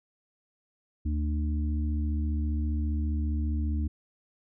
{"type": "harmonic tone", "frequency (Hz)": 74.9, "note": "D2", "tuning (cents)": 35, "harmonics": [1, 3, 4], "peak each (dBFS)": [-26, -36, -38], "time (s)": [1.05, 3.88], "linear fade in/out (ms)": 10, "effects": []}